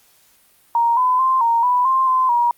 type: tone with pitch steps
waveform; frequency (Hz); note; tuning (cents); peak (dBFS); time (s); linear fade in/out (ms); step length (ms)
sine; 935 / 1009 / 1045 / 928 / 989 / 1052 / 1032 / 954; A#5 / B5 / C6 / A#5 / B5 / C6 / C6 / A#5; +5 / +37 / -2 / -8 / +2 / +9 / -24 / +40; -13; 0.75-2.51; 2; 220
effects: white hiss -55 dBFS RMS until 2.57 s + Opus 48 kbps